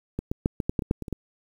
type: clicks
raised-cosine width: 3 ms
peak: -15 / -14 / -8 / -13 / -11 / -11 / -18 / -8 / -20 / -23 / -15 dBFS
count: 11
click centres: 0.19 / 0.315 / 0.459 / 0.602 / 0.695 / 0.792 / 0.822 / 0.911 / 1.023 / 1.082 / 1.127 s
effects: 8-bit